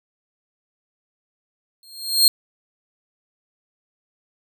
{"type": "tone with exponential growth", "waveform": "sawtooth", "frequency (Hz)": 4224, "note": "C8", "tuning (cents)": 16, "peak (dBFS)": -5, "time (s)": [1.83, 2.28], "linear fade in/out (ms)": 1, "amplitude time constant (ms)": 96, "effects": []}